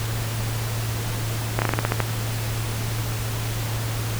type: slowing click train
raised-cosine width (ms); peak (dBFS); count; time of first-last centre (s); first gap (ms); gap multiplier
0.5; -5; 9; 1.59-2.003; 29; 1.16
effects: added 112 Hz sine -25 dBFS peak until 4.19 s + pink hiss -31 dBFS RMS until 4.19 s